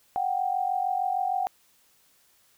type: tone pair together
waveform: sine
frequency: 733.5 / 780 Hz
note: F#5 / G5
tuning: -15 / -9 cents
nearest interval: minor second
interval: 106 cents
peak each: -27 dBFS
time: 0.16-1.47 s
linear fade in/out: 0 ms
effects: white hiss -63 dBFS RMS until 2.57 s